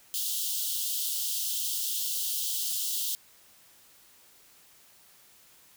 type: high-pass noise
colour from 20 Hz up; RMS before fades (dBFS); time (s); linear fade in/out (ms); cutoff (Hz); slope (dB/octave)
white; -31; 0.14-3.15; 0; 2900; 96
effects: white hiss -58 dBFS RMS until 5.76 s